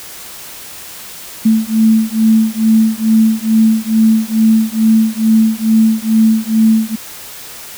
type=beating tone pair; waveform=sine; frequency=220 / 222.3 Hz; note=A3 / A3; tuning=0 / +18 cents; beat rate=2.3 Hz; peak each=-11 dBFS; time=1.45-6.96 s; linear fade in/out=10 ms; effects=white hiss -31 dBFS RMS until 7.77 s